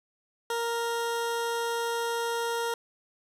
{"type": "tone", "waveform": "20% pulse", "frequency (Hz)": 466.2, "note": "A#4", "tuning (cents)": 0, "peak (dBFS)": -23, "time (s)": [0.5, 2.74], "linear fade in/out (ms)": 2, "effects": ["resampled to 32000 Hz", "10-bit"]}